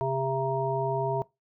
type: harmonic tone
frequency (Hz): 133.8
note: C3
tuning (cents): +39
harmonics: 1 / 3 / 5 / 7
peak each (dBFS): -31 / -31 / -31 / -31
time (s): 0.01-1.22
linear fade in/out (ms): 0
effects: noise-tail reverb RT60 0.2 s tail -21 dB re dry